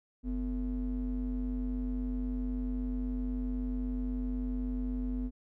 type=ring-modulated tone; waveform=triangle; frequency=101.9 Hz; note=G#2; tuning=32 cents flat; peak=-26 dBFS; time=0.23-5.31 s; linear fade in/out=50 ms; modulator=150 Hz; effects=none